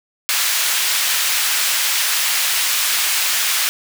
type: high-pass noise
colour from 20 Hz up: pink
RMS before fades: -18 dBFS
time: 0.29-3.69 s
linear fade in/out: 0 ms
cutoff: 1900 Hz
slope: 12 dB/octave
effects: none